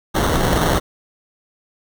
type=noise with sample-and-hold; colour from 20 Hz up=pink; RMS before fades=-17 dBFS; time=0.14-0.8 s; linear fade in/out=20 ms; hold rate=2450 Hz; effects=none